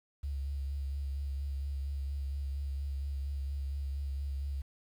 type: tone with vibrato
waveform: sine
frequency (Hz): 69.5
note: C#2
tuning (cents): +5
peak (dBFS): -33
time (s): 0.23-4.62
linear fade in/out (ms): 10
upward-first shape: sine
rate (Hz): 4.3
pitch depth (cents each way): 32
effects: 10-bit